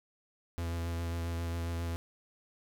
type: tone with vibrato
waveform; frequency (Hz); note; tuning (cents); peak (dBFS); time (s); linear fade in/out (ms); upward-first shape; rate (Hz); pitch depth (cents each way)
45% pulse; 84.4; E2; +41; -33; 0.58-1.96; 0; sine; 7.4; 17
effects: none